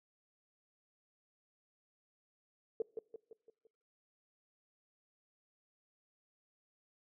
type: tone with echo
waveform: sine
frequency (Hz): 446.9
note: A4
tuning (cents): +27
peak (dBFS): -31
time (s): 2.8-2.82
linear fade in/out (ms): 2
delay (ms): 170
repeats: 5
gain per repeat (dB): -6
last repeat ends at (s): 3.67
effects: noise-tail reverb RT60 0.9 s tail -25 dB re dry